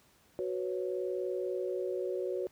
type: chord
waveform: sine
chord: F# suspended fourth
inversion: none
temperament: equal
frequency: 370 / 493.9 / 554.4 Hz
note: F#4 / B4 / C#5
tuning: 0 / 0 / 0 cents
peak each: -34 / -38 / -38 dBFS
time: 0.39-2.47 s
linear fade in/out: 0 ms
effects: pink hiss -65 dBFS RMS until 2.51 s + high-pass 60 Hz 12 dB/octave